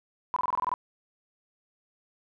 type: tone bursts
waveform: sine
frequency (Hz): 1000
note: B5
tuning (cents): +21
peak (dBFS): -24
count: 9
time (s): 0.34-0.739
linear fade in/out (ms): 0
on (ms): 23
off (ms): 24
effects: none